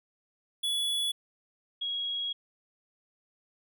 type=tone pair in turn; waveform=square / sine; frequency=3410 / 3309 Hz; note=G#7 / G#7; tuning=+45 / -7 cents; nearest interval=minor second; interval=52 cents; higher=first; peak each=-28 / -30 dBFS; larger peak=first; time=0.63-1.12 / 1.81-2.33 s; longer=second; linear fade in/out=10 ms; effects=none